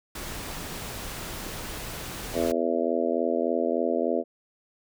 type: noise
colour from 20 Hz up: pink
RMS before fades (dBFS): -36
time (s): 0.15-2.52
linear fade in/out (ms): 5
type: harmonic tone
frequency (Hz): 83.4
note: E2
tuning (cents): +21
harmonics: 3 / 4 / 5 / 6 / 7 / 8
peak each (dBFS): -30 / -30 / -30 / -30 / -30 / -30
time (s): 2.33-4.24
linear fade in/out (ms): 50
effects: none